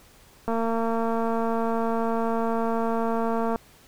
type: click train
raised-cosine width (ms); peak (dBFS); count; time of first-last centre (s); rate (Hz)
1; -14; 703; 0.48-3.559; 228
effects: pink hiss -54 dBFS RMS until 3.87 s